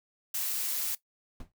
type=noise; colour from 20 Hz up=blue; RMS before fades=-32 dBFS; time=0.34-0.95 s; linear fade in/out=5 ms
type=noise with exponential decay; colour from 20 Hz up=brown; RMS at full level=-37 dBFS; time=1.4-1.52 s; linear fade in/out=2 ms; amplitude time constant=24 ms
effects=noise-tail reverb RT60 0.1 s tail -17 dB re dry